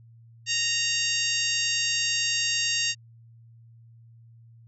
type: harmonic tone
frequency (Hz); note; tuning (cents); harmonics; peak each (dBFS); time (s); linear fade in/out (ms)
929; A#5; -6; 2 / 3 / 4 / 5 / 6 / 7 / 8; -33 / -28 / -33 / -30 / -33 / -32 / -34; 0.46-2.95; 50
effects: added 115 Hz sine -49 dBFS peak until 4.67 s